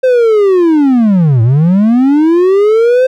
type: linear two-way sweep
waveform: triangle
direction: down then up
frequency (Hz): 523.3 to 108.9 to 523.3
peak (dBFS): -3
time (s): 0.03-3.07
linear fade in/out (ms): 10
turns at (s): 1.42
effects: none